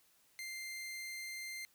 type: tone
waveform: sawtooth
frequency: 2093 Hz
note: C7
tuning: in tune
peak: -39 dBFS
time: 0.39-1.65 s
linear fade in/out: 0 ms
effects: white hiss -70 dBFS RMS until 1.74 s